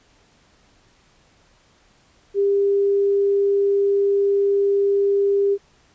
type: tone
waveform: sine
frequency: 399.5 Hz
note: G4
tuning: 33 cents sharp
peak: -15 dBFS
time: 2.34-5.58 s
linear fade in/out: 50 ms
effects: pink hiss -57 dBFS RMS until 5.94 s + resampled to 16000 Hz